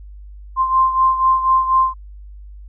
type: beating tone pair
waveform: sine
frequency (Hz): 1046.5 / 1050.6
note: C6 / C6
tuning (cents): 0 / +7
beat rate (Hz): 4.1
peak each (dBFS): -13 / -19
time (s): 0.56-1.94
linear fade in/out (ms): 50
effects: added 50 Hz sine -34 dBFS peak until 2.68 s